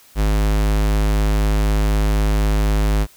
square tone, 52 Hz, G#1, 3 cents sharp, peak -15 dBFS, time 0.15-3.07 s, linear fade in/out 50 ms, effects white hiss -49 dBFS RMS until 3.16 s

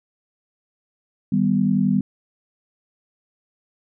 sine chord, Eb augmented, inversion none, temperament equal, 155.56 / 196 / 246.9 Hz, Eb3 / G3 / B3, 0 / 0 / 0 cents, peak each -24 / -18 / -21 dBFS, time 1.32-2.01 s, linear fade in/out 5 ms, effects none

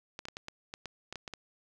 clicks, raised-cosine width 0.2 ms, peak -23 dBFS, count 11, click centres 0.191 / 0.254 / 0.285 / 0.369 / 0.484 / 0.739 / 0.857 / 1.126 / 1.157 / 1.278 / 1.337 s, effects none

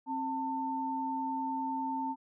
sine tone pair together, 266.1 / 895 Hz, C4 / A5, +29 / +29 cents, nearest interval octave + major sixth, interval 2100 cents, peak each -36 / -33 dBFS, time 0.06-2.16 s, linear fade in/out 50 ms, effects none

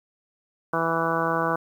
harmonic tone, 164.81 Hz, E3, in tune, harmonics 1 / 2 / 3 / 4 / 5 / 6 / 7 / 8 / 9, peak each -32 / -31 / -29 / -30 / -32 / -30 / -28 / -34 / -30 dBFS, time 0.73-1.56 s, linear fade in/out 5 ms, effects 9-bit

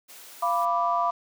white high-pass noise, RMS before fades -46 dBFS, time 0.08-0.66 s, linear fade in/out 20 ms, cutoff 320 Hz, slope 12 dB/octave
sine chord, B diminished, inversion second, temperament equal with one note detuned, 691.2 / 987.8 / 1174.7 Hz, F5 / B5 / D6, -18 / 0 / 0 cents, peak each -26 dBFS, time 0.42-1.11 s, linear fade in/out 10 ms
click train, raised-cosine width 0.2 ms, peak -36 dBFS, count 96, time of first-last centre 0.62-1.11 s, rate 194 Hz
effects none

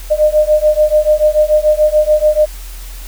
sine beating tone pair, 605 / 611.9 Hz, D#5 / D#5, -49 / -29 cents, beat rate 6.9 Hz, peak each -11 dBFS, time 0.1-2.46 s, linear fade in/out 20 ms, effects added 42 Hz sine -26 dBFS peak until 3.07 s + white hiss -36 dBFS RMS until 3.07 s

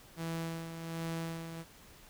sawtooth tone with tremolo, 164.81 Hz, E3, in tune, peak -31 dBFS, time 0.16-1.65 s, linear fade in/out 50 ms, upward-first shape sine, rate 1.3 Hz, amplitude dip 55%, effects pink hiss -57 dBFS RMS until 2.09 s

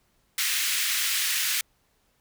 pink high-pass noise, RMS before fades -26 dBFS, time 0.38-1.61 s, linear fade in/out 2 ms, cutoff 1800 Hz, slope 24 dB/octave, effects pink hiss -68 dBFS RMS until 2.2 s

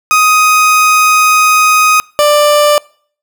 30% pulse tone pair in turn, 1252 / 590.9 Hz, D#6 / D5, +10 / +10 cents, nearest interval octave + minor second, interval 1300 cents, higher first, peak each -3 dBFS, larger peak neither, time 0.11-2 / 2.19-2.78 s, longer first, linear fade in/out 0 ms, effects noise-tail reverb RT60 0.5 s tail -25 dB re dry

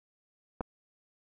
clicks, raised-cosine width 1 ms, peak -18 / -28 dBFS, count 2, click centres 0.608 / 0.612 s, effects none

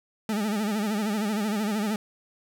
40% pulse tone with vibrato, 210.8 Hz, G#3, 26 cents sharp, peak -24 dBFS, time 0.29-1.96 s, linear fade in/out 2 ms, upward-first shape sine, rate 13 Hz, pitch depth 95 cents each way, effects none

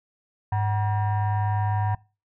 sine tone with frequency modulation, 102.6 Hz, G#2, 21 cents flat, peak -20 dBFS, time 0.52-1.95 s, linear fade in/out 5 ms, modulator 854 Hz, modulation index 0.76, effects noise-tail reverb RT60 0.3 s tail -23 dB re dry + tanh soft clip ceiling -17 dBFS

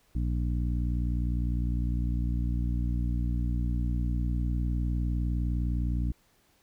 harmonic tone, 59.8 Hz, A#1, 45 cents sharp, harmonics 1 / 2 / 3 / 4 / 5, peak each -27 / -33 / -37 / -39 / -41 dBFS, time 0.15-6.12 s, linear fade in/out 5 ms, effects pink hiss -66 dBFS RMS until 6.62 s

